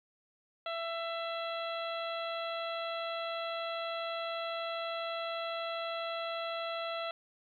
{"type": "harmonic tone", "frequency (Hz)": 667, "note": "E5", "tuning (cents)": 20, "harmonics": [1, 2, 3, 4, 5, 6], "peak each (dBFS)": [-37, -40, -47, -46, -45, -48], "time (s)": [0.66, 7.11], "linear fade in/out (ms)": 2, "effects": ["12-bit"]}